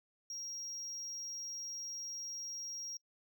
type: tone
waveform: triangle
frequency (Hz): 5620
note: F8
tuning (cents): +10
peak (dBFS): -40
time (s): 0.3-2.97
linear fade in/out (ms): 2
effects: noise-tail reverb RT60 0.1 s tail -23 dB re dry